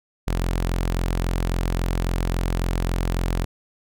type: tone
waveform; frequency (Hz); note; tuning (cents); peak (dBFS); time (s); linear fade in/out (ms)
sawtooth; 43.65; F1; 0; -17; 0.27-3.45; 10
effects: none